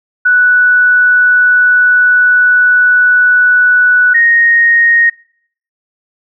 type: tone pair in turn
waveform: sine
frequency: 1480 / 1864.7 Hz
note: F#6 / A#6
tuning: 0 / 0 cents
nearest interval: major third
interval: 400 cents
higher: second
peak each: -5 dBFS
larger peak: neither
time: 0.25-4.14 / 4.14-5.1 s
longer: first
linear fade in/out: 10 ms
effects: noise-tail reverb RT60 0.6 s tail -23 dB re dry